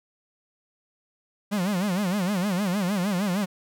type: tone with vibrato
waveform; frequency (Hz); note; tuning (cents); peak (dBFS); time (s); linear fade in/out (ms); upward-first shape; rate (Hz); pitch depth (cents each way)
45% pulse; 191.9; G3; -37; -23; 1.51-3.46; 20; sine; 6.5; 170
effects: none